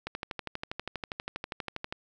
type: click train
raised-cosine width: 0.3 ms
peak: -18 dBFS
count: 24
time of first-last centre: 0.07-1.925 s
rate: 12.4 Hz
effects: none